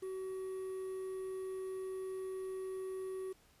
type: tone with quantisation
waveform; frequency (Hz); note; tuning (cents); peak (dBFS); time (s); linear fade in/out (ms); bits
triangle; 378; F#4; +37; -37; 0.02-3.33; 10; 10
effects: pink hiss -67 dBFS RMS until 3.6 s + resampled to 32000 Hz